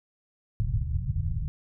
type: low-pass noise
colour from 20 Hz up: white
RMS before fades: -28 dBFS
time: 0.6-1.48 s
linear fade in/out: 0 ms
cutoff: 140 Hz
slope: 48 dB/octave
effects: none